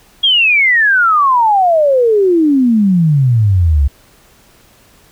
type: exponential sweep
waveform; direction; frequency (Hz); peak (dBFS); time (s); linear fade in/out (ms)
sine; down; 3322 to 66.3; -7; 0.23-3.88; 10
effects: pink hiss -47 dBFS RMS until 5.11 s